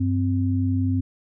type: tone pair together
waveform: sine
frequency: 97.2 / 260 Hz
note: G2 / C4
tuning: -14 / -11 cents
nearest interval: octave + perfect fourth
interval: 1703 cents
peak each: -21 / -23 dBFS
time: 0-1.01 s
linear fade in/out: 10 ms
effects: none